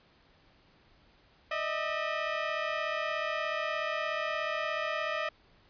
15% pulse tone pair together, 607 / 643.8 Hz, D#5 / E5, -43 / -41 cents, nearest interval minor second, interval 102 cents, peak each -27 dBFS, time 1.51-5.29 s, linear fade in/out 5 ms, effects pink hiss -63 dBFS RMS until 5.69 s + resampled to 11025 Hz

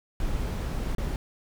brown noise with dropouts, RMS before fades -29 dBFS, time 0.2-1.16 s, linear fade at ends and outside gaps 1 ms, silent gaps 0.95-0.982 s, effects none

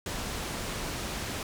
pink low-pass noise, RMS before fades -35 dBFS, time 0.06-1.43 s, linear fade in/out 2 ms, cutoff 10000 Hz, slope 12 dB/octave, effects none

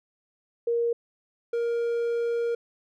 sine / triangle tone pair in turn, 469.2 / 469.2 Hz, A#4 / A#4, +11 / +11 cents, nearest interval unison, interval 0 cents, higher neither, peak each -22 dBFS, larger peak neither, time 0.67-0.93 / 1.53-2.55 s, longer second, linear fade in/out 5 ms, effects none

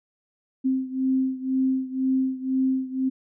sine beating tone pair, 261.6 / 263.6 Hz, C4 / C4, 0 / +13 cents, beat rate 2 Hz, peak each -23 / -26 dBFS, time 0.64-3.1 s, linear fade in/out 20 ms, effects none

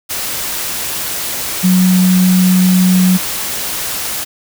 sine tone in noise, 184 Hz, F#3, 9 cents flat, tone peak -7 dBFS, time 1.63-3.18 s, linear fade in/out 20 ms, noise white, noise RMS -20 dBFS, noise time 0.09-4.25 s, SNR +10 dB, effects none

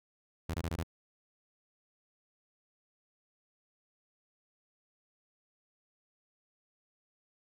sawtooth tone bursts, 82.41 Hz, E2, in tune, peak -29 dBFS, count 5, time 0.49-0.834 s, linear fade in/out 5 ms, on 52 ms, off 21 ms, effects none

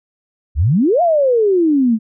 sine exponential two-way sweep, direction up then down, 62.6 to 720 to 212.1 Hz, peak -10 dBFS, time 0.55-1.99 s, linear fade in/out 50 ms, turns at 1.02 s, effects none

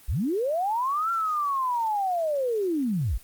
sine linear two-way sweep, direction up then down, 36.47 to 1375 to 36.47 Hz, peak -23 dBFS, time 0.08-3.18 s, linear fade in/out 10 ms, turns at 1.11 s, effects white hiss -52 dBFS RMS until 3.23 s + Opus 24 kbps

